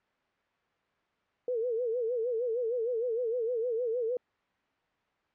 sine tone with vibrato, 472.3 Hz, A#4, 23 cents sharp, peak -28 dBFS, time 1.48-4.17 s, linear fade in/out 2 ms, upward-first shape sine, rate 6.5 Hz, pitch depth 120 cents each way, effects white hiss -72 dBFS RMS until 5.34 s + low-pass 2000 Hz 12 dB/octave

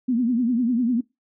sine tone with vibrato, 241 Hz, B3, 42 cents flat, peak -18 dBFS, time 0.08-1.01 s, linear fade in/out 10 ms, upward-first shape triangle, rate 10 Hz, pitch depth 150 cents each way, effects noise-tail reverb RT60 0.2 s tail -20 dB re dry

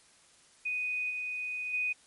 sine tone with level steps, 2489 Hz, D#7, in tune, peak -30 / -33 / -28 dBFS, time 0.65-1.93 s, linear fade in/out 10 ms, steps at 1.1 / 1.73 s, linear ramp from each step 10 ms, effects white hiss -61 dBFS RMS until 2.06 s + MP3 48 kbps

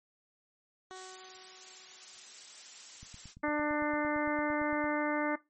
15% pulse tone with exponential decay, 373.6 Hz, F#4, 17 cents sharp, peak -37 dBFS, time 0.91-2.8 s, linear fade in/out 0 ms, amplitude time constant 410 ms
blue noise, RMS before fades -45 dBFS, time 0.93-3.35 s, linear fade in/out 50 ms
click train, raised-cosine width 5 ms, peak -38 dBFS, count 17, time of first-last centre 3.03-4.842 s, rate 8.83 Hz
harmonic tone, 297.9 Hz, D4, 25 cents sharp, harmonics 1 / 2 / 3 / 4 / 5 / 6 / 7, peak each -32 / -35 / -37 / -38 / -39 / -40 / -40 dBFS, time 3.43-5.36 s, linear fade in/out 10 ms
effects noise-tail reverb RT60 0.2 s tail -18 dB re dry + MP3 32 kbps

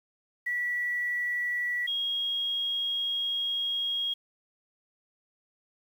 sine tone pair in turn, 1948 / 3276 Hz, B6 / G#7, -24 / -24 cents, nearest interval major sixth, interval 900 cents, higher second, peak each -27 dBFS, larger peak neither, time 0.46-1.87 / 1.87-4.14 s, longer second, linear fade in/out 10 ms, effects 9-bit

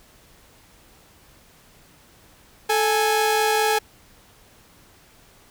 sawtooth tone pair together, 436.6 / 828.5 Hz, A4 / G#5, -13 / -4 cents, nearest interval major seventh, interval 1109 cents, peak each -17 dBFS, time 2.69-3.79 s, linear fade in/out 10 ms, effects pink hiss -53 dBFS RMS until 5.5 s

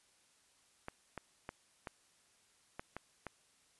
clicks, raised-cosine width 0.5 ms, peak -27 dBFS, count 7, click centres 0.884 / 1.177 / 1.491 / 1.872 / 2.795 / 2.966 / 3.267 s, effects white hiss -70 dBFS RMS until 3.79 s + resampled to 24000 Hz

